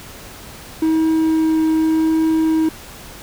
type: tone with vibrato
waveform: triangle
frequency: 318.5 Hz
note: D#4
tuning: 41 cents sharp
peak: -11 dBFS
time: 0.82-2.69 s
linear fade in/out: 5 ms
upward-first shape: triangle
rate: 0.88 Hz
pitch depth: 8 cents each way
effects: pink hiss -37 dBFS RMS until 3.22 s